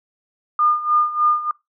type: tone with tremolo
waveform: sine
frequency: 1213 Hz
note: D#6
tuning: 44 cents flat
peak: -12 dBFS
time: 0.59-1.51 s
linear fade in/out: 2 ms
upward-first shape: sine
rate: 3.3 Hz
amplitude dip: 80%
effects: noise-tail reverb RT60 0.2 s tail -22 dB re dry